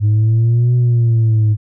sine exponential two-way sweep, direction up then down, 103.83 to 123.47 to 105.5 Hz, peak -7 dBFS, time 0-1.57 s, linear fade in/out 50 ms, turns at 0.75 s, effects tanh soft clip ceiling -8 dBFS

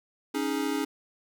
square chord, C# suspended second, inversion none, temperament equal, 277.2 / 311.1 / 415.3 Hz, C#4 / D#4 / G#4, 0 / 0 / 0 cents, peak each -31 / -32 / -34 dBFS, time 0.34-0.85 s, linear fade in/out 10 ms, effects 10-bit

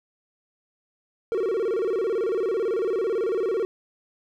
triangle tone with vibrato, 415.3 Hz, G#4, in tune, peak -20 dBFS, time 1.32-3.65 s, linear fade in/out 0 ms, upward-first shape square, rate 18 Hz, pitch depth 180 cents each way, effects none

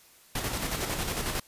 pink noise with tremolo, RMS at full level -30 dBFS, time 0.35-1.4 s, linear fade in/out 5 ms, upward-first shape square, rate 11 Hz, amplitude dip 40%, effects white hiss -57 dBFS RMS until 1.47 s + resampled to 32000 Hz

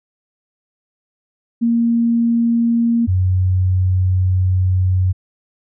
sine tone pair in turn, 233.1 / 92.51 Hz, A#3 / F#2, 0 / 0 cents, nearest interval octave + major third, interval 1600 cents, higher first, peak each -12 dBFS, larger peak neither, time 1.61-3.07 / 3.07-5.13 s, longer second, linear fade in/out 20 ms, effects none

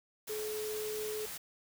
sine tone in noise, 428 Hz, A4, 48 cents flat, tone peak -36 dBFS, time 0.29-1.26 s, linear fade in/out 10 ms, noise white, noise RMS -43 dBFS, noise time 0.27-1.38 s, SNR +4 dB, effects none

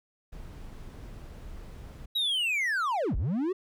brown noise, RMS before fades -43 dBFS, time 0.32-2.06 s, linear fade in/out 10 ms
triangle linear two-way sweep, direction down then up, 3901 to 32.62 to 393.7 Hz, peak -24 dBFS, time 2.15-3.53 s, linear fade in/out 10 ms, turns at 3.16 s
effects none

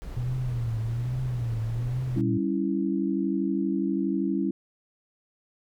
brown noise, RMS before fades -38 dBFS, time 0.02-2.21 s, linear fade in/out 0 ms
sine tone with vibrato, 119.8 Hz, A#2, 48 cents sharp, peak -26 dBFS, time 0.16-2.38 s, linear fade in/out 10 ms, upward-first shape triangle, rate 1.2 Hz, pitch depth 140 cents each way
sine chord, C# diminished, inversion second, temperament equal, 196 / 277.2 / 329.6 Hz, G3 / C#4 / E4, 0 / 0 / 0 cents, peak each -28 / -28 / -28 dBFS, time 2.16-4.51 s, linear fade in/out 5 ms
effects none

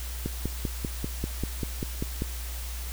click train, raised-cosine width 3 ms, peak -16 dBFS, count 11, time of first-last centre 0.26-2.221 s, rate 5.1 Hz, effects added 60 Hz sine -33 dBFS peak until 2.92 s + white hiss -41 dBFS RMS until 2.92 s

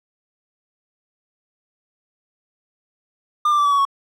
triangle tone with pitch steps, 1202 / 1182.7 / 1163.7 / 1145.1 / 1126.7 / 1108.6 Hz, D6 / D6 / D6 / D6 / C#6 / C#6, +40 / +12 / -16 / -44 / +28 / 0 cents, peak -12 dBFS, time 3.45-3.852 s, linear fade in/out 5 ms, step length 67 ms, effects none

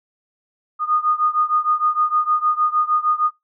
sine beating tone pair, 1227 / 1233.5 Hz, D#6 / D#6, -25 / -15 cents, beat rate 6.5 Hz, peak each -18 / -20 dBFS, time 0.79-3.31 s, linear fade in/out 50 ms, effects noise-tail reverb RT60 0.2 s tail -23 dB re dry

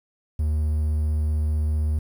triangle tone, 76.3 Hz, D#2, 33 cents flat, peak -18 dBFS, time 0.39-1.99 s, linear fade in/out 5 ms, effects 9-bit

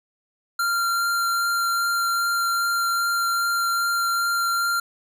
square tone with vibrato, 1383 Hz, F6, 17 cents flat, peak -21 dBFS, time 0.59-4.8 s, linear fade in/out 5 ms, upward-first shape triangle, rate 2.5 Hz, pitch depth 9 cents each way, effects none

